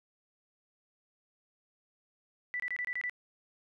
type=tone bursts; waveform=sine; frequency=1975.5 Hz; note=B6; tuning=in tune; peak=-32 dBFS; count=7; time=2.54-3.096 s; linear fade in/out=0 ms; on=58 ms; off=25 ms; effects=none